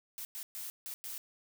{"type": "noise bursts at uneven times", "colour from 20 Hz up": "blue", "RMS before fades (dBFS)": -42, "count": 5, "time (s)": [[0.18, 0.25], [0.35, 0.43], [0.55, 0.7], [0.86, 0.94], [1.04, 1.18]], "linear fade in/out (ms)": 0, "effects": []}